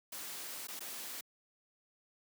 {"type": "noise with dropouts", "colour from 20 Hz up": "white", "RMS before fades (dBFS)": -44, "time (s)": [0.12, 1.21], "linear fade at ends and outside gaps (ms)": 5, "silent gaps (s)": [[0.672, 0.683], [0.794, 0.805]], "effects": ["high-pass 200 Hz 12 dB/octave"]}